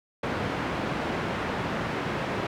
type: band-pass noise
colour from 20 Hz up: pink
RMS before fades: -30 dBFS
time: 0.23-2.47 s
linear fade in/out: 5 ms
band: 120 to 2100 Hz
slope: 12 dB/octave
effects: none